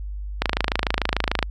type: click train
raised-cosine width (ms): 0.3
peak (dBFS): -3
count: 28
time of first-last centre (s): 0.42-1.427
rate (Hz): 26.8
effects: added 50 Hz sine -28 dBFS peak until 1.5 s